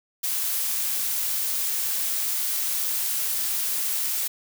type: noise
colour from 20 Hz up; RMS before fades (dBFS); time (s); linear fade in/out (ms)
blue; -26; 0.23-4.28; 10
effects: none